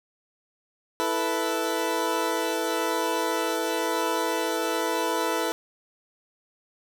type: chord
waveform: 20% pulse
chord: E suspended fourth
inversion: none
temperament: equal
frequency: 329.6 / 440 / 493.9 Hz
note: E4 / A4 / B4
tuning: 0 / 0 / 0 cents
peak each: -24 dBFS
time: 1-5.52 s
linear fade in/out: 0 ms
effects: none